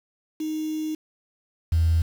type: tone pair in turn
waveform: sine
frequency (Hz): 311.1 / 82.4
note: D#4 / E2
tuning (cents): 0 / 0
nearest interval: octave + major seventh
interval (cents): 2300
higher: first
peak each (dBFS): -25 / -16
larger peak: second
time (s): 0.4-0.95 / 1.72-2.02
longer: first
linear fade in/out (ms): 5
effects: tanh soft clip ceiling -13 dBFS + 7-bit